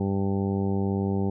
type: harmonic tone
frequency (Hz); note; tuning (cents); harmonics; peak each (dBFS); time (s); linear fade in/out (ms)
98; G2; 0; 1 / 2 / 3 / 4 / 5 / 6 / 7 / 8 / 9; -28 / -26 / -34 / -31 / -38 / -45 / -47 / -39 / -44; 0-1.3; 5
effects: none